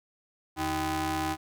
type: ring-modulated tone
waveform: sawtooth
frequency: 233.1 Hz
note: A#3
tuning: in tune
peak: -21 dBFS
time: 0.56-1.37 s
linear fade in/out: 50 ms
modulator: 548 Hz
effects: none